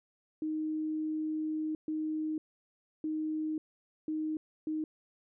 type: tone bursts at uneven times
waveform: sine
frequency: 311.1 Hz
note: D#4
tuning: in tune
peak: -31 dBFS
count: 5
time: 0.42-1.75 / 1.88-2.38 / 3.04-3.58 / 4.08-4.37 / 4.67-4.84 s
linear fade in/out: 2 ms
effects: none